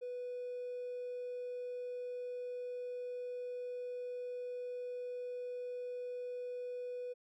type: tone with hard clipping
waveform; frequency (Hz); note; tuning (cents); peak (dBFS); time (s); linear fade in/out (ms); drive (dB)
triangle; 493.9; B4; 0; -40; 0.01-7.14; 20; 4
effects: none